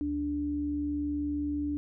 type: tone pair together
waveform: sine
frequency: 73.42 / 292.5 Hz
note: D2 / D4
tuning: 0 / -7 cents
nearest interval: 2 octaves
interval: 2393 cents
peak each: -38 / -29 dBFS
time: 0.01-1.77 s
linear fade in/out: 0 ms
effects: none